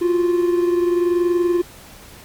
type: tone pair together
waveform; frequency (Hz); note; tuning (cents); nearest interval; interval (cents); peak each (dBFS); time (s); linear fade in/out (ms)
triangle; 348.6 / 369.3; F4 / F#4; -3 / -3; minor second; 100; -13 / -22; 0.01-1.62; 10
effects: pink hiss -42 dBFS RMS until 2.24 s + MP3 96 kbps